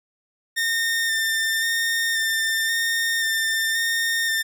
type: tone with vibrato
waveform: sawtooth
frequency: 1813 Hz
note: A#6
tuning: 49 cents flat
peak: -17 dBFS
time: 0.56-4.43 s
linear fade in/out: 20 ms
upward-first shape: square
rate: 0.94 Hz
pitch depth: 16 cents each way
effects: none